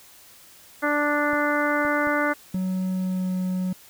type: harmonic tone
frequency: 293.7 Hz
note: D4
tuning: in tune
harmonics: 1 / 2 / 3 / 4 / 5 / 6 / 7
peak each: -26 / -26 / -31 / -28 / -26 / -32 / -31 dBFS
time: 0.82-2.34 s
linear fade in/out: 20 ms
type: clicks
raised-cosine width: 3 ms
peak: -27 dBFS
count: 4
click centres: 1.333 / 1.851 / 2.072 / 2.546 s
type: tone with pitch glide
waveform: triangle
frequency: 186.2 to 184.38 Hz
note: F#3 to F#3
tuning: +11 to -6 cents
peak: -21 dBFS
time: 2.54-3.73 s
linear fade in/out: 5 ms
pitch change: -17 cents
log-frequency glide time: 2.91-3.35 s
effects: white hiss -50 dBFS RMS until 3.89 s